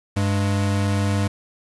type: tone pair together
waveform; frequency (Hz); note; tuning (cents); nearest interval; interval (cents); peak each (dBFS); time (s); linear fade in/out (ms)
square; 98.7 / 205.8; G2 / G#3; +12 / -16; octave + minor second; 1272; -20 / -26; 0.16-1.28; 10
effects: resampled to 24000 Hz + 8-bit